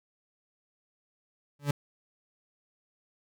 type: tone with exponential growth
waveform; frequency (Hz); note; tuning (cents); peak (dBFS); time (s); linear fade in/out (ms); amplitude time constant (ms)
40% pulse; 143.7; D3; -37; -20; 1.59-1.71; 5; 24
effects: none